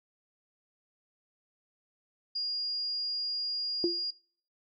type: tone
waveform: sine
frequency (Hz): 4840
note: D#8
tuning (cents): -49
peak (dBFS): -30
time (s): 2.35-4.11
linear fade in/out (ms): 10
type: tone with exponential decay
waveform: sine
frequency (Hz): 345.9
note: F4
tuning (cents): -17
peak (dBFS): -22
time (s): 3.84-4.04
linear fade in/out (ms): 1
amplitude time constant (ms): 43
effects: noise-tail reverb RT60 0.6 s tail -26 dB re dry